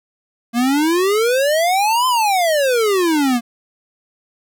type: exponential two-way sweep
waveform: square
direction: up then down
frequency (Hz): 230 to 1038 to 230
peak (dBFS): -14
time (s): 0.53-3.41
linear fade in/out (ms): 50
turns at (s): 2.07
effects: none